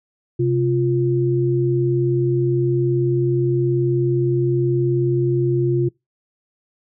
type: tone pair together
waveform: sine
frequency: 130.7 / 349.7 Hz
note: C3 / F4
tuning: -1 / +2 cents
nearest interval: octave + perfect fourth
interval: 1703 cents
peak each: -18 dBFS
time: 0.39-5.89 s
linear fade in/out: 10 ms
effects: noise-tail reverb RT60 0.2 s tail -25 dB re dry